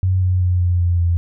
sine tone with pitch steps, 93.1 / 91.61 / 90.14 / 88.69 / 87.27 / 85.87 Hz, F#2 / F#2 / F#2 / F2 / F2 / F2, +11 / -17 / -45 / +27 / -1 / -29 cents, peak -13 dBFS, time 0.03-1.17 s, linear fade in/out 0 ms, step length 190 ms, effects none

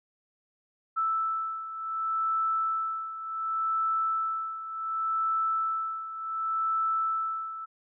sine beating tone pair, 1318.5 / 1319.18 Hz, E6 / E6, 0 / +1 cents, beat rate 0.68 Hz, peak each -28 / -33 dBFS, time 0.96-7.66 s, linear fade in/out 20 ms, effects none

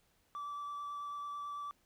triangle tone with vibrato, 1159 Hz, D6, 23 cents flat, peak -37 dBFS, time 0.35-1.71 s, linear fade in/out 0 ms, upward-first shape triangle, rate 9.1 Hz, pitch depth 11 cents each way, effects tanh soft clip ceiling -34 dBFS + pink hiss -73 dBFS RMS until 1.85 s

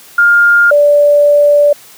sine tone pair in turn, 1409 / 582.9 Hz, F6 / D5, +15 / -13 cents, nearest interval octave + minor third, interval 1528 cents, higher first, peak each -4 dBFS, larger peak neither, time 0.18-0.71 / 0.71-1.73 s, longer second, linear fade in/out 5 ms, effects white hiss -38 dBFS RMS until 1.97 s + high-pass 100 Hz 12 dB/octave

